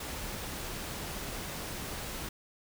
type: noise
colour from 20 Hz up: pink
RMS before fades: -39 dBFS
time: 0-2.29 s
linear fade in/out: 5 ms
effects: none